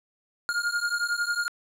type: beating tone pair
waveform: square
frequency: 1412 / 1423 Hz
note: F6 / F6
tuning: +19 / +32 cents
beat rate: 11 Hz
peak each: -29 dBFS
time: 0.49-1.48 s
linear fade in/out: 0 ms
effects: low-pass 10000 Hz 12 dB/octave + 10-bit